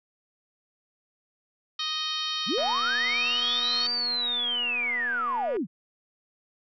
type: harmonic tone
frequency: 622.3 Hz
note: D#5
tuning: in tune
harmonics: 2 / 3 / 4 / 5 / 6 / 7 / 8 / 9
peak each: -36 / -42 / -41 / -33 / -32 / -35 / -43 / -42 dBFS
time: 1.79-3.87 s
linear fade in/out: 5 ms
type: linear two-way sweep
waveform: sine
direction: up then down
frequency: 138.59 to 4699 to 138.59 Hz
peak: -25 dBFS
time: 2.46-5.67 s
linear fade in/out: 50 ms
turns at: 3.92 s
type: click train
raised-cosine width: 0.5 ms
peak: -27 dBFS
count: 724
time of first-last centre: 2.58-5.568 s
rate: 242 Hz
effects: none